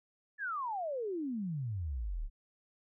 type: exponential sweep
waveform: sine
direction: down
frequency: 1761 to 31.95 Hz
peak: -34 dBFS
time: 0.38-2.3 s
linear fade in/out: 50 ms
effects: none